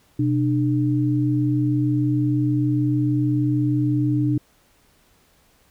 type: tone pair together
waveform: sine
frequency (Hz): 125.9 / 299.4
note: B2 / D4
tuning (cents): +34 / +33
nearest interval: octave + minor third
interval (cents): 1499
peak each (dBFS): -20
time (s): 0.19-4.38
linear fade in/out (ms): 5
effects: pink hiss -59 dBFS RMS until 5.7 s